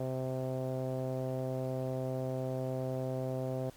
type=tone with low-pass filter; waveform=sawtooth; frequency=130 Hz; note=C3; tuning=11 cents flat; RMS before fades=-35 dBFS; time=0-3.7 s; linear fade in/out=5 ms; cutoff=600 Hz; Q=3.9; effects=pink hiss -58 dBFS RMS until 3.76 s + MP3 96 kbps